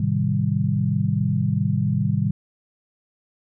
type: chord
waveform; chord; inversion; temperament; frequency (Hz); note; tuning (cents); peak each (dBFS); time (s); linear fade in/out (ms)
sine; A half-diminished seventh; none; equal with one note detuned; 107.92 / 130.81 / 155.56 / 196; A2 / C3 / Eb3 / G3; -33 / 0 / 0 / 0; -24; 0-2.31; 5
effects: none